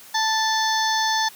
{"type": "harmonic tone", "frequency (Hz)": 880, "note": "A5", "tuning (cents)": 0, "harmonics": [1, 2, 4, 5, 6, 7], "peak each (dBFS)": [-22, -25, -28, -29, -30, -30], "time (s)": [0.14, 1.29], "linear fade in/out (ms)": 10, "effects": ["white hiss -45 dBFS RMS until 1.35 s", "high-pass 150 Hz 12 dB/octave"]}